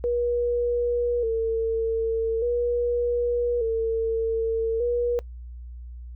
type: tone with vibrato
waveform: sine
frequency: 466.2 Hz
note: A#4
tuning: in tune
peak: -21 dBFS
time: 0.04-5.19 s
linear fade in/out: 0 ms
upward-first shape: square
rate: 0.42 Hz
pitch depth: 54 cents each way
effects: noise-tail reverb RT60 0.1 s tail -22 dB re dry + added 60 Hz sine -36 dBFS peak until 6.15 s